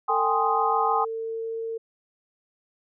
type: chord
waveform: sine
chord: Ab major seventh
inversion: third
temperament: equal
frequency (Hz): 784 / 830.6 / 1046.5 / 1244.5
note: G5 / Ab5 / C6 / Eb6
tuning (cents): 0 / 0 / 0 / 0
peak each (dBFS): -26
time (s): 0.08-1.05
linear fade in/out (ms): 10
type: tone with pitch glide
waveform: sine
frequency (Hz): 448.6 to 453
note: A4 to A#4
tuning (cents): +34 to -50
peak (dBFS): -28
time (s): 0.09-1.78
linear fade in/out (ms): 10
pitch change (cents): +16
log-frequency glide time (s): 0.89-1.58
effects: none